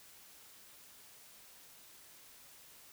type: silence
effects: white hiss -58 dBFS RMS until 2.92 s